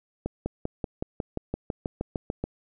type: accelerating click train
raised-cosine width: 2 ms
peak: -15 dBFS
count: 14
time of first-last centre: 0.26-2.44 s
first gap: 200 ms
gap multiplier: 0.97
effects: none